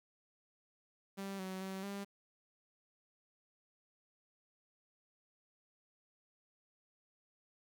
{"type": "tone with pitch steps", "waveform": "sawtooth", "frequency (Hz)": [195.9, 188.1, 191.1, 199.5], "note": ["G3", "F#3", "G3", "G3"], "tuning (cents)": [-1, 29, -44, 31], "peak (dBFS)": -37, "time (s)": [1.17, 2.05], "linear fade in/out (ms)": 20, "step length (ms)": 220, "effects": ["11-bit"]}